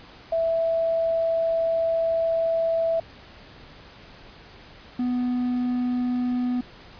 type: tone pair in turn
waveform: sine / triangle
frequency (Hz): 659.3 / 247.7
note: E5 / B3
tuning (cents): 0 / +5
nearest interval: octave + perfect fourth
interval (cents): 1695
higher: first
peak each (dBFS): -20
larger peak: neither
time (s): 0.32-3 / 4.99-6.61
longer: first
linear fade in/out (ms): 5
effects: pink hiss -47 dBFS RMS until 6.99 s + resampled to 11025 Hz